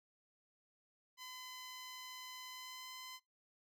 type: tone with pitch glide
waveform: 10% pulse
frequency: 1017 to 1024.1 Hz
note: C6 to C6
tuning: -50 to -37 cents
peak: -40 dBFS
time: 1.17-3.2 s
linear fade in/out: 50 ms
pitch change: +13 cents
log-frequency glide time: 2.5-2.93 s
effects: noise-tail reverb RT60 0.2 s tail -24 dB re dry